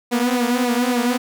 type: tone with flanger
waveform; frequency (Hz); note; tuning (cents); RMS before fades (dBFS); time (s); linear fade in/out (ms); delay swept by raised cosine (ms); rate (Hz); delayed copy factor
sawtooth; 244.5; B3; -17; -19; 0.11-1.18; 20; 0.6 to 5.9; 3.6; -0.75
effects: none